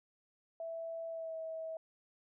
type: tone with pitch glide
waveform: sine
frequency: 659.3 to 645.7 Hz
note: E5 to E5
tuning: 0 to -36 cents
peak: -39 dBFS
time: 0.6-1.77 s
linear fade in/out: 2 ms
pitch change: -36 cents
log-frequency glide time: 1.09-1.36 s
effects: none